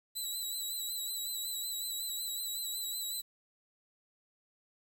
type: tone with vibrato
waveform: 15% pulse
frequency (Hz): 3951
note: B7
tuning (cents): 0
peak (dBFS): -29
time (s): 0.15-3.22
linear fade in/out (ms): 20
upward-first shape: sine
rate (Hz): 5.4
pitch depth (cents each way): 43
effects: 10-bit